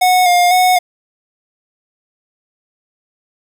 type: tone with vibrato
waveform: square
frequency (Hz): 721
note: F#5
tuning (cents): -45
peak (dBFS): -9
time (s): 0.01-0.79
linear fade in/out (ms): 10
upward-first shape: square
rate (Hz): 2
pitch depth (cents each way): 29
effects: 8-bit